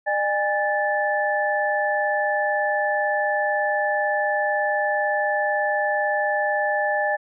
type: tone cluster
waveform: sine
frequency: 603 / 817 / 1748 Hz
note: D5 / G#5 / A6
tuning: +46 / -29 / -12 cents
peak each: -24 dBFS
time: 0.06-7.17 s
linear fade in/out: 20 ms
effects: none

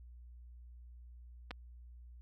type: clicks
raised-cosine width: 0.3 ms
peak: -27 dBFS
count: 2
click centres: 1.508 / 1.512 s
effects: added 60 Hz sine -51 dBFS peak until 2.21 s

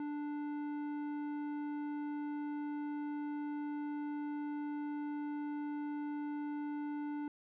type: tone with tanh clipping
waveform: sine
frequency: 294 Hz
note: D4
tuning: 2 cents sharp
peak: -39 dBFS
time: 0-7.28 s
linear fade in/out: 2 ms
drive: 12 dB
effects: none

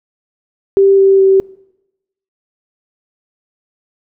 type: tone with pitch steps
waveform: sine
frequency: 392 / 388.8 / 385.7 Hz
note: G4 / G4 / G4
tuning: 0 / -14 / -28 cents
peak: -5 dBFS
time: 0.77-1.4 s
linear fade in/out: 0 ms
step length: 210 ms
effects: noise-tail reverb RT60 0.9 s tail -24 dB re dry

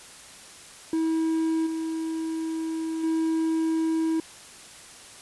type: tone with level steps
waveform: triangle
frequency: 322.8 Hz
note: E4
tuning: 36 cents flat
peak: -20 / -25 / -20 dBFS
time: 0.93-4.2 s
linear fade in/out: 2 ms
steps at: 1.66 / 3.03 s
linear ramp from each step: 10 ms
effects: white hiss -46 dBFS RMS until 5.21 s + resampled to 24000 Hz

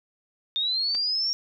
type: linear sweep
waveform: sine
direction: up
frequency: 3626 to 5588 Hz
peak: -23 dBFS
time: 0.56-1.33 s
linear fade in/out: 0 ms
type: clicks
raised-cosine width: 0.2 ms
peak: -24 / -22 dBFS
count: 2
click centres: 0.947 / 0.951 s
effects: none

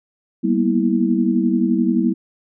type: tone cluster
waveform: sine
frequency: 193.5 / 233.2 / 244.8 / 325.2 Hz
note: G3 / A#3 / B3 / E4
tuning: -22 / +1 / -15 / -23 cents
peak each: -20 dBFS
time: 0.43-2.14 s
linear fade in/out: 20 ms
effects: none

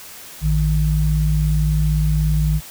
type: tone pair together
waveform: sine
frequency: 56.76 / 152.9 Hz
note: A#1 / D#3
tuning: -45 / -30 cents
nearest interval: octave + perfect fourth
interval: 1715 cents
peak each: -17 dBFS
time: 0.41-2.61 s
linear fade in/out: 50 ms
effects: white hiss -38 dBFS RMS until 2.7 s

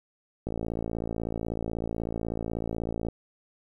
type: click train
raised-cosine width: 2 ms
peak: -18 dBFS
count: 148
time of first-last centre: 0.47-3.086 s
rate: 56.2 Hz
effects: 10-bit

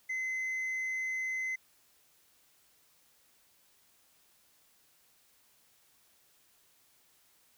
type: tone with tanh clipping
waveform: sine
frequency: 2049 Hz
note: C7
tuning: 37 cents flat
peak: -33 dBFS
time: 0.09-1.56 s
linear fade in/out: 10 ms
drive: 3 dB
effects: white hiss -67 dBFS RMS until 7.57 s

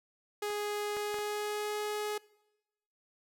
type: tone with pitch glide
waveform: sawtooth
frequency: 415.3 to 420.1 Hz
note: G#4 to G#4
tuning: 0 to +20 cents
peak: -29 dBFS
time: 0.42-2.18 s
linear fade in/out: 5 ms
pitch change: +20 cents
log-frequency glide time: 0.89-1.78 s
type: clicks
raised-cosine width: 0.5 ms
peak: -35 / -27 / -27 / -31 dBFS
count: 4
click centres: 0.503 / 0.968 / 1.143 / 1.187 s
effects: noise-tail reverb RT60 0.9 s tail -22 dB re dry

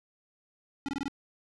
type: tone bursts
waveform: square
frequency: 278.6 Hz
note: C#4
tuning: 9 cents sharp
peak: -31 dBFS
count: 5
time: 0.86-1.081 s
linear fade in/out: 0 ms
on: 25 ms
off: 24 ms
effects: low-pass 6000 Hz 12 dB/octave

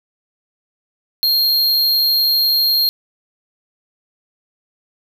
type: tone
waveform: square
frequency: 4224 Hz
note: C8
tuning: 16 cents sharp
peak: -13 dBFS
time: 1.23-2.89 s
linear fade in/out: 0 ms
effects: none

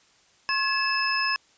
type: tone cluster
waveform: sine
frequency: 1076 / 1702 / 2625 / 5170 Hz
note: C6 / G#6 / E7 / E8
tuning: +48 / +42 / -8 / -34 cents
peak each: -28 dBFS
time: 0.49-1.36 s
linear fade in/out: 0 ms
effects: white hiss -60 dBFS RMS until 1.57 s + resampled to 16000 Hz

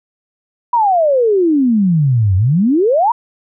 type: exponential two-way sweep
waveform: sine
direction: down then up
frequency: 987.8 to 89.9 to 987.8 Hz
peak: -9 dBFS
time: 0.73-3.12 s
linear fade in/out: 5 ms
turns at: 2.36 s
effects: none

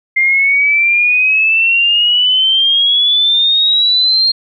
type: exponential sweep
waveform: sine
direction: up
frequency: 2100 to 4231 Hz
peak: -8 dBFS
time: 0.16-4.32 s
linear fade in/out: 10 ms
effects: none

